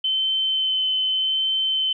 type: tone with vibrato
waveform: sine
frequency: 3068 Hz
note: G7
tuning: 38 cents flat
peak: -19 dBFS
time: 0.04-1.93 s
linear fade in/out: 5 ms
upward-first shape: sine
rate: 0.83 Hz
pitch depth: 10 cents each way
effects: none